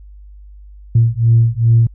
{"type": "beating tone pair", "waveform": "sine", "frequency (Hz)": [114.2, 116.7], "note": ["A#2", "A#2"], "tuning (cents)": [-35, 2], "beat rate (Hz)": 2.5, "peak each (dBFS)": -11, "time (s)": [0.95, 1.87], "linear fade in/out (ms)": 5, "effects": ["tanh soft clip ceiling -2 dBFS", "added 50 Hz sine -35 dBFS peak until 1.94 s"]}